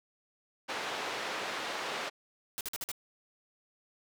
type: band-pass noise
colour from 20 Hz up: pink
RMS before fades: -37 dBFS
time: 0.68-2.1 s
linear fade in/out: 20 ms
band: 500 to 4000 Hz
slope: 12 dB/octave
type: noise bursts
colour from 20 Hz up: white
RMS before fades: -37 dBFS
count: 5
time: 2.58-2.916 s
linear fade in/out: 0 ms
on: 28 ms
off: 49 ms
effects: none